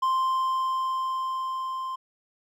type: tone with level ramp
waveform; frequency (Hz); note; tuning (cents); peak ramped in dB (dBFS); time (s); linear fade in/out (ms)
triangle; 1046; C6; -1; -19 to -28; 0.02-1.96; 10
effects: none